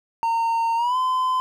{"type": "tone with pitch glide", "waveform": "triangle", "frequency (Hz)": [917, 1023.4], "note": ["A#5", "C6"], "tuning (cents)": [-29, -39], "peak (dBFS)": -17, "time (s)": [0.23, 1.4], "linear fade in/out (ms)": 0, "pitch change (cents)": 190, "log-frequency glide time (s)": [0.76, 0.97], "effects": []}